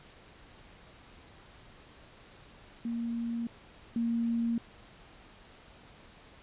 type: tone pair in turn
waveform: sine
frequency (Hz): 233.2 / 232.4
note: A#3 / A#3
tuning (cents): +1 / -5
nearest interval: unison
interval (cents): 6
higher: first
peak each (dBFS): -31 / -27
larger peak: second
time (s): 2.85-3.47 / 3.96-4.58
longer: neither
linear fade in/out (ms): 2
effects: pink hiss -55 dBFS RMS until 6.42 s + resampled to 8000 Hz